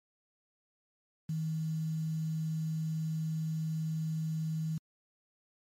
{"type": "tone with quantisation", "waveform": "sine", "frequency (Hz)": 158.7, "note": "D#3", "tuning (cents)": 35, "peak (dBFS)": -31, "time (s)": [1.29, 4.78], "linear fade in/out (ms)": 5, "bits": 9, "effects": ["MP3 64 kbps"]}